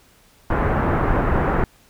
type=low-pass noise; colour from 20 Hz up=pink; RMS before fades=-19 dBFS; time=0.5-1.64 s; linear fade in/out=2 ms; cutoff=1600 Hz; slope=24 dB/octave; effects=pink hiss -54 dBFS RMS until 1.89 s